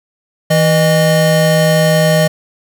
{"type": "tone pair together", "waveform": "square", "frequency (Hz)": [162.19, 614], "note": ["E3", "D#5"], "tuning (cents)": [-28, -23], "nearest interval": "octave + major seventh", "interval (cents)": 2305, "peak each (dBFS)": -12, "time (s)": [0.5, 2.28], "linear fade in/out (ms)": 10, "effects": ["8-bit"]}